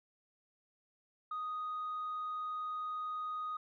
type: tone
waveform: sine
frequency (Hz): 1244.5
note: D#6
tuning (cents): 0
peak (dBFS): -35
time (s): 1.31-3.57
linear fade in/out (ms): 5
effects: tanh soft clip ceiling -34 dBFS